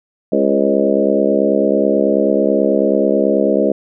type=harmonic tone with a mistuned harmonic; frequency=69.2 Hz; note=C#2; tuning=2 cents flat; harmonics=3 / 4 / 5 / 6 / 7 / 8 / 9; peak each=-19 / -19 / -19 / -19 / -19 / -19 / -19 dBFS; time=0.32-3.72 s; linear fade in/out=5 ms; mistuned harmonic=7; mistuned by=+23 cents; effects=none